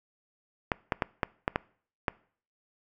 clicks, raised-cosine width 0.5 ms, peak -10 dBFS, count 7, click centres 0.718 / 0.922 / 1.022 / 1.232 / 1.479 / 1.559 / 2.082 s, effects noise-tail reverb RT60 0.5 s tail -23 dB re dry

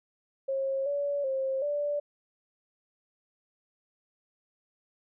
sine tone with pitch steps, 540 / 571 / 533 / 583 Hz, C#5 / D5 / C5 / D5, -45 / -49 / +32 / -13 cents, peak -27 dBFS, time 0.48-2 s, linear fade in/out 10 ms, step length 380 ms, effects none

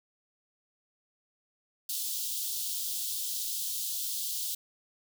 white high-pass noise, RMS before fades -34 dBFS, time 1.89-4.55 s, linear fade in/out 5 ms, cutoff 3200 Hz, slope 48 dB/octave, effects none

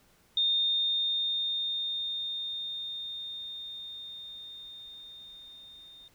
sine tone with level ramp, 3650 Hz, A#7, 37 cents flat, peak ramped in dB -23 to -49 dBFS, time 0.37-6.08 s, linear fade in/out 2 ms, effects pink hiss -64 dBFS RMS until 6.14 s

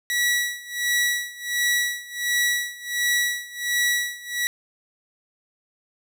sawtooth tone with tremolo, 1938 Hz, B6, 33 cents flat, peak -15 dBFS, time 0.1-4.47 s, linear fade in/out 0 ms, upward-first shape sine, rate 1.4 Hz, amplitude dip 90%, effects none

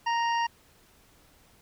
harmonic tone, 932.3 Hz, A#5, in tune, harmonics 1 / 2 / 3 / 5 / 6, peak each -25 / -33 / -36 / -45 / -43 dBFS, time 0.06-0.47 s, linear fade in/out 10 ms, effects pink hiss -60 dBFS RMS until 1.61 s

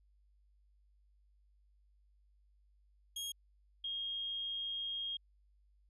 sawtooth / sine tone pair in turn, 3270 / 3247 Hz, G#7 / G#7, -28 / -40 cents, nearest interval unison, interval 12 cents, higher first, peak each -36 / -37 dBFS, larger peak first, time 3.16-3.32 / 3.84-5.17 s, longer second, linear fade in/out 5 ms, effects added 50 Hz sine -66 dBFS peak until 5.89 s + resampled to 32000 Hz

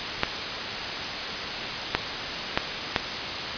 clicks, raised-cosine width 0.3 ms, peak -3 dBFS, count 4, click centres 0.234 / 1.95 / 2.575 / 2.962 s, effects white hiss -29 dBFS RMS until 3.57 s + resampled to 11025 Hz

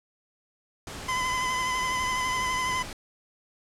pink noise, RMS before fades -38 dBFS, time 0.87-2.93 s, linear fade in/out 2 ms
25% pulse tone with vibrato, 1017 Hz, C6, 50 cents flat, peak -22 dBFS, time 1.08-2.83 s, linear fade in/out 10 ms, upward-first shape triangle, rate 12 Hz, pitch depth 33 cents each way
effects low-pass 9000 Hz 12 dB/octave

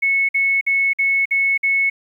sine tone bursts, 2200 Hz, C#7, 14 cents flat, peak -14 dBFS, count 6, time 0.02-1.9 s, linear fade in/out 10 ms, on 270 ms, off 52 ms, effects 9-bit

